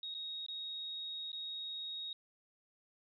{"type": "tone with dropouts", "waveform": "sine", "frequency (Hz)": 3761, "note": "A#7", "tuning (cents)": 15, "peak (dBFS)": -40, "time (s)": [0.03, 2.13], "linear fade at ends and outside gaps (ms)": 2, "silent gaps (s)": [[0.142, 0.148], [0.464, 0.484], [1.318, 1.329]], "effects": []}